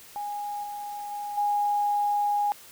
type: tone with level steps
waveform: sine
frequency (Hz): 823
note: G#5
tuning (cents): -16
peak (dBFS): -30 / -33 / -31 / -22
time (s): 0.16-2.52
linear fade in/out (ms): 0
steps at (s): 0.63 / 1.11 / 1.37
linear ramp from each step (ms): 10
effects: white hiss -49 dBFS RMS until 2.71 s